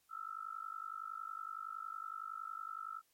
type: tone with amplitude modulation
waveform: sine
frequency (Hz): 1318.5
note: E6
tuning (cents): 0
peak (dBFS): -38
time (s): 0.09-3.02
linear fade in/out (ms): 50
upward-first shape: sine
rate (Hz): 50.8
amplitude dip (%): 95
effects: white hiss -75 dBFS RMS until 3.13 s + MP3 64 kbps